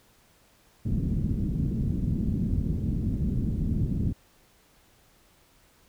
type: low-pass noise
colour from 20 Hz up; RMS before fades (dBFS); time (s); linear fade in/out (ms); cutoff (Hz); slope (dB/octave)
white; -27; 0.85-4.13; 10; 220; 24
effects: pink hiss -61 dBFS RMS until 5.88 s